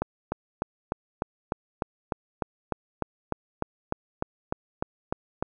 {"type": "click train", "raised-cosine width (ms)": 1, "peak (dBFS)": -12, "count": 19, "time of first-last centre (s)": [0.02, 5.425], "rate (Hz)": 3.33, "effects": []}